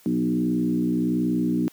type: tone with frequency modulation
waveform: sine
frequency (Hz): 242.3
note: B3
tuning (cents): -33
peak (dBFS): -19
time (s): 0.06-1.68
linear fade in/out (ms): 0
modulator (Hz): 61.3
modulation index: 1.4
effects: white hiss -54 dBFS RMS until 1.72 s + high-pass 150 Hz 12 dB/octave